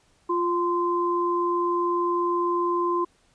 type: tone pair together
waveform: sine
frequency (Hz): 349.2 / 1036.2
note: F4 / C6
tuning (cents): 0 / -17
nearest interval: octave + perfect fifth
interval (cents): 1883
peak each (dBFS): -24 / -24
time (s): 0.29-3.05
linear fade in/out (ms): 10
effects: pink hiss -63 dBFS RMS until 3.34 s + resampled to 22050 Hz